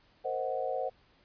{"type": "chord", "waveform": "sine", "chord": "C half-diminished seventh", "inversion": "third", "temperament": "equal", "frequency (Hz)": [466.2, 523.3, 622.3, 740], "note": ["Bb4", "C5", "Eb5", "Gb5"], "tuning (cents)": [0, 0, 0, 0], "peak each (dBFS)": [-39, -34, -38, -35], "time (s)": [0.24, 0.9], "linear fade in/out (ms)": 20, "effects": ["pink hiss -65 dBFS RMS until 1.24 s", "resampled to 11025 Hz"]}